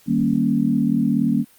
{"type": "chord", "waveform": "sine", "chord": "Eb dominant seventh", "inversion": "none", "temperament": "equal", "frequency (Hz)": [155.56, 196, 233.1, 277.2], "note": ["Eb3", "G3", "Bb3", "Db4"], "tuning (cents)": [0, 0, 0, 0], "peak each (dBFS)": [-25, -22, -19, -22], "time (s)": [0.06, 1.45], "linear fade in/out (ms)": 50, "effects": ["white hiss -53 dBFS RMS until 1.58 s", "Opus 48 kbps"]}